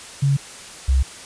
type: tone pair in turn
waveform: sine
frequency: 139.2 / 66.07 Hz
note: C#3 / C2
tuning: +8 / +17 cents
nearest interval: octave + minor second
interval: 1291 cents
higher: first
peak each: -14 / -13 dBFS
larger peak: second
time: 0.22-0.37 / 0.88-1.03 s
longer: neither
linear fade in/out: 10 ms
effects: white hiss -38 dBFS RMS until 1.25 s + resampled to 22050 Hz